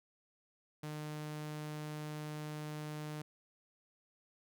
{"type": "tone", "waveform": "sawtooth", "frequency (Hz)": 151.6, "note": "D#3", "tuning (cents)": -45, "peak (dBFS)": -37, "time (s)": [0.83, 3.22], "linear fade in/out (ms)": 5, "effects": []}